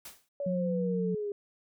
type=noise with exponential decay; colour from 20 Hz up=white; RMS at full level=-41 dBFS; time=0.05-0.29 s; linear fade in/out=5 ms; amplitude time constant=52 ms
type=exponential sweep; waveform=sine; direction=down; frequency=572 to 402.3 Hz; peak=-31 dBFS; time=0.4-1.32 s; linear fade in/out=2 ms
type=tone with vibrato; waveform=sine; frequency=180.7 Hz; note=F#3; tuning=41 cents flat; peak=-29 dBFS; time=0.46-1.15 s; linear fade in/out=5 ms; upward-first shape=sine; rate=16 Hz; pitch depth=15 cents each way
effects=none

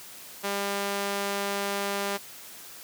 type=tone with high-pass filter; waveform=sawtooth; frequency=200 Hz; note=G3; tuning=35 cents sharp; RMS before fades=-30 dBFS; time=0.43-2.18 s; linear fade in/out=20 ms; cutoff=420 Hz; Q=0.63; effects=white hiss -45 dBFS RMS until 2.83 s + high-pass 100 Hz 12 dB/octave

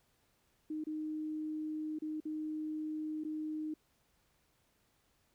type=tone with dropouts; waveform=sine; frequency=309.1 Hz; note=D#4; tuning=11 cents flat; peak=-36 dBFS; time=0.7-3.74 s; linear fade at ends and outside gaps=5 ms; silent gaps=0.84-0.868 / 1.988-2.02 / 2.203-2.253 / 3.238-3.248 s; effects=pink hiss -74 dBFS RMS until 5.34 s

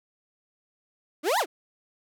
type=exponential two-way sweep; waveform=35% pulse; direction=up then down; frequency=273.8 to 1046.5 to 276.2 Hz; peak=-20 dBFS; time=1.23-1.46 s; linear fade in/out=50 ms; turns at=1.39 s; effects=none

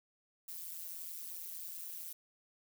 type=noise with amplitude modulation; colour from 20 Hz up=violet; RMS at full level=-41 dBFS; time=0.48-2.13 s; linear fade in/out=5 ms; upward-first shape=sine; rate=171 Hz; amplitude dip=100%; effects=none

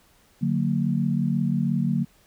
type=chord; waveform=sine; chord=D augmented; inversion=none; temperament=just; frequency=146.83 / 183.54 / 229.4 Hz; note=D3 / F#3 / A#3; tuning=0 / -14 / -28 cents; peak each=-25 dBFS; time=0.41-2.05 s; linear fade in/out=20 ms; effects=pink hiss -59 dBFS RMS until 2.26 s

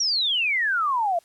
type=exponential sweep; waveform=sine; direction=down; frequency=5790 to 657 Hz; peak=-20 dBFS; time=0-1.19 s; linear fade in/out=5 ms; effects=white hiss -59 dBFS RMS until 1.24 s + low-pass 11000 Hz 12 dB/octave

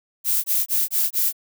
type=noise bursts; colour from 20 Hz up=violet; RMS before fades=-20 dBFS; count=5; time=0.24-1.328 s; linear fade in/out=50 ms; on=200 ms; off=22 ms; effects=none

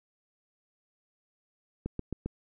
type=click train; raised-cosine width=3 ms; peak=-20 dBFS; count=4; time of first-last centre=1.86-2.26 s; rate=7.5 Hz; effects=none

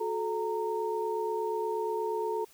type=tone cluster; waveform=sine; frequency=365.3 / 433.7 / 923 Hz; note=F#4 / A4 / A#5; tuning=-22 / -25 / -17 cents; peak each=-36 / -31 / -34 dBFS; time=0-2.45 s; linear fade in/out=10 ms; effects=white hiss -59 dBFS RMS until 2.53 s

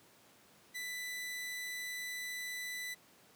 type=tone; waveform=sawtooth; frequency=1989 Hz; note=B6; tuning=12 cents sharp; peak=-36 dBFS; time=0.74-2.95 s; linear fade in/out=20 ms; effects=pink hiss -63 dBFS RMS until 3.35 s + high-pass 150 Hz 12 dB/octave

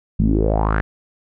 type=tone with low-pass filter sweep; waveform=sawtooth; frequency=53.2 Hz; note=G#1; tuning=42 cents sharp; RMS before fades=-17 dBFS; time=0.19-0.81 s; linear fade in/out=0 ms; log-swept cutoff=180 to 1800 Hz; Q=5.6; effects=none

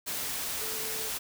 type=tone in noise; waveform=sine; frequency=440 Hz; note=A4; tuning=in tune; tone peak=-43 dBFS; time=0.6-1.1 s; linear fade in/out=20 ms; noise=white; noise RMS=-34 dBFS; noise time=0.06-1.19 s; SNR=-12 dB; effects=none

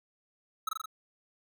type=tone with echo; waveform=square; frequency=1292 Hz; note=E6; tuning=35 cents flat; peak=-29 dBFS; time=0.67-0.69 s; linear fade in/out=5 ms; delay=42 ms; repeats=4; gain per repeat=-2 dB; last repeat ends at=0.858 s; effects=none

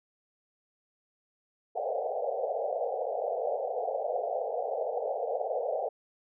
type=band-pass noise; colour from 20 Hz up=pink; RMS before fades=-32 dBFS; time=1.75-5.89 s; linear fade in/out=10 ms; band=450 to 780 Hz; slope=96 dB/octave; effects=none

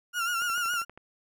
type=tone with vibrato; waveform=35% pulse; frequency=1400 Hz; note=F6; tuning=4 cents sharp; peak=-25 dBFS; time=0.13-0.85 s; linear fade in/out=50 ms; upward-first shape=sine; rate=7.1 Hz; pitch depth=63 cents each way
type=click train; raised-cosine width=0.5 ms; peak=-31 dBFS; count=8; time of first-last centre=0.42-0.976 s; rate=12.6 Hz
effects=none

